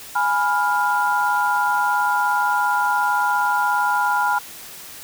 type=chord; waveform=sine; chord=F diminished; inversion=first; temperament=equal with one note detuned; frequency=830.6 / 987.8 / 1403.4 Hz; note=Ab5 / Cb6 / F6; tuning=0 / 0 / +8 cents; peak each=-21 dBFS; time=0.15-4.39 s; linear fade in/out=10 ms; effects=white hiss -38 dBFS RMS until 5.03 s